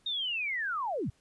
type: linear sweep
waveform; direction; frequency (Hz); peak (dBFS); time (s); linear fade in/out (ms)
sine; down; 3729 to 75.6; -30; 0.06-1.1; 5
effects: pink hiss -68 dBFS RMS until 1.2 s + resampled to 24000 Hz